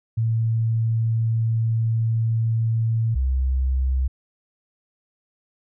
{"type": "tone pair in turn", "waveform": "sine", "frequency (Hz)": [113.3, 65.14], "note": ["A#2", "C2"], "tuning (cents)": [-49, -7], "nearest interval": "minor seventh", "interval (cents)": 958, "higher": "first", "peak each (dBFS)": -18, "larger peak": "neither", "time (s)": [[0.17, 3.15], [3.15, 4.08]], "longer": "first", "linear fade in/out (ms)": 10, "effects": []}